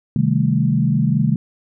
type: chord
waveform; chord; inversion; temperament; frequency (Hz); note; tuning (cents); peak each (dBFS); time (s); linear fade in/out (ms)
sine; A half-diminished seventh; first; equal; 130.81 / 155.56 / 196 / 220; C3 / Eb3 / G3 / A3; 0 / 0 / 0 / 0; -19 / -18 / -21 / -20; 0.16-1.36; 2
effects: none